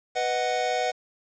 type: chord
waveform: square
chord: B major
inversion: none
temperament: equal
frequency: 493.9 / 622.3 / 740 Hz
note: B4 / D#5 / F#5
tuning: 0 / 0 / 0 cents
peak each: -30 / -31 / -27 dBFS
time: 0.15-0.92 s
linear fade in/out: 20 ms
effects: resampled to 16000 Hz + 8-bit